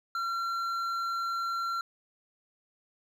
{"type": "tone with hard clipping", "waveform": "triangle", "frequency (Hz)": 1365, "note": "F6", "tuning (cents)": -40, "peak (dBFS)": -31, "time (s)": [0.15, 1.81], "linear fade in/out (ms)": 2, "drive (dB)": 10, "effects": []}